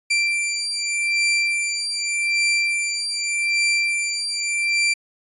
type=beating tone pair; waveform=sawtooth; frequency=2354 / 2354.84 Hz; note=D7 / D7; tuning=+3 / +4 cents; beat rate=0.84 Hz; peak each=-19 dBFS; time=0.1-4.94 s; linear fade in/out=10 ms; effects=resampled to 24000 Hz